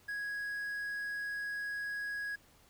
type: tone with quantisation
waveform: triangle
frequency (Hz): 1661.2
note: G#6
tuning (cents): 0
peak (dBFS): -34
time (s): 0.08-2.36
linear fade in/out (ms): 10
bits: 10
effects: pink hiss -64 dBFS RMS until 2.69 s